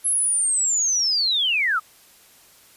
sine linear sweep, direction down, 11050 to 1193 Hz, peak -18 dBFS, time 0.04-1.8 s, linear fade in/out 20 ms, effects white hiss -52 dBFS RMS until 2.76 s + resampled to 32000 Hz

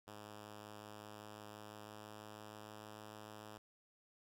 5% pulse tone with pitch glide, 105.2 to 106.79 Hz, G#2 to G#2, +23 to +49 cents, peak -40 dBFS, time 0.07-3.58 s, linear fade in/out 5 ms, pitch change +26 cents, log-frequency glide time 0.6-3.03 s, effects none

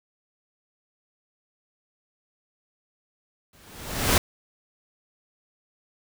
pink noise with exponential growth, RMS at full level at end -17 dBFS, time 3.53-4.18 s, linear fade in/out 2 ms, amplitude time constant 140 ms, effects none

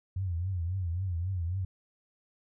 sine tone with vibrato, 89.6 Hz, F2, 45 cents sharp, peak -29 dBFS, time 0.16-1.65 s, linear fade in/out 5 ms, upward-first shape triangle, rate 3.7 Hz, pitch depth 160 cents each way, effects none

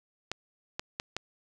clicks, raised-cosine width 0.2 ms, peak -15 dBFS, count 4, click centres 0.316 / 0.795 / 0.999 / 1.166 s, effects none

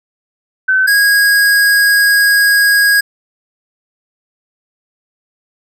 sine / square tone pair in turn, 1526 / 1645.1 Hz, G6 / G#6, -47 / -17 cents, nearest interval minor second, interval 130 cents, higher second, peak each -8 dBFS, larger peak neither, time 0.68-0.87 / 0.87-3.01 s, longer second, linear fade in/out 10 ms, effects none

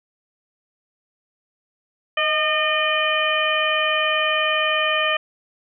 harmonic tone with a mistuned harmonic, 609 Hz, D#5, 37 cents flat, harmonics 1 / 2 / 3 / 4 / 5, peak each -24 / -24 / -24 / -24 / -24 dBFS, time 2.17-5.17 s, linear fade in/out 5 ms, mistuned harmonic 1, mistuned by +42 cents, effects none

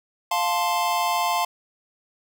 square chord, F major, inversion none, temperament equal with one note detuned, 700.5 / 880 / 1046.5 Hz, F5 / A5 / C6, +5 / 0 / 0 cents, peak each -26 dBFS, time 0.31-1.45 s, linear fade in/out 5 ms, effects none

